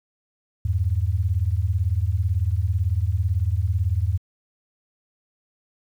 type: beating tone pair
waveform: sine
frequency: 82.41 / 100.41 Hz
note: E2 / G2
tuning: 0 / +42 cents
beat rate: 18 Hz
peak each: -22 dBFS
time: 0.65-4.18 s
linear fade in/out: 5 ms
effects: 9-bit